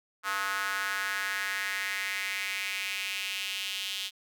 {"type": "tone with high-pass filter sweep", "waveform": "square", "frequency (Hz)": 98, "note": "G2", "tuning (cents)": 0, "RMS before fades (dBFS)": -33, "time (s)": [0.23, 4.11], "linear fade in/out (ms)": 50, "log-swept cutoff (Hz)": [1300, 3200], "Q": 3.4, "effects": []}